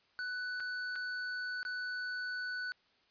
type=tone with dropouts; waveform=square; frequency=1490 Hz; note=F#6; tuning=12 cents sharp; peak=-37 dBFS; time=0.19-2.72 s; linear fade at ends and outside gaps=0 ms; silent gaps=0.6-0.604 / 0.956-0.96 / 1.63-1.651 s; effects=white hiss -70 dBFS RMS until 3.1 s + resampled to 11025 Hz